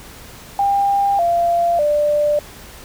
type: tone with pitch steps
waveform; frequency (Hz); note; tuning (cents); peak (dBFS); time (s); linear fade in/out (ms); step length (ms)
sine; 799 / 687.6 / 591.7; G5 / F5 / D5; +33 / -27 / +13; -13; 0.59-2.39; 2; 600
effects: added 60 Hz sine -48 dBFS peak until 2.84 s + pink hiss -39 dBFS RMS until 2.84 s